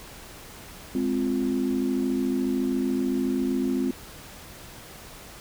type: chord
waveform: sine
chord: F minor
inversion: first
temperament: equal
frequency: 207.7 / 261.6 / 349.2 Hz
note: Ab3 / C4 / F4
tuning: 0 / 0 / 0 cents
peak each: -29 / -24 / -29 dBFS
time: 0.95-3.91 s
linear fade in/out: 2 ms
effects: tanh soft clip ceiling -13 dBFS + pink hiss -44 dBFS RMS until 5.4 s